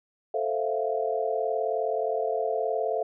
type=chord; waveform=sine; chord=F major seventh; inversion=first; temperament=equal; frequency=440 / 523.3 / 659.3 / 698.5 Hz; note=A4 / C5 / E5 / F5; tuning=0 / 0 / 0 / 0 cents; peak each=-29 / -32 / -30 / -31 dBFS; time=0.34-3.03 s; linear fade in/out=5 ms; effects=none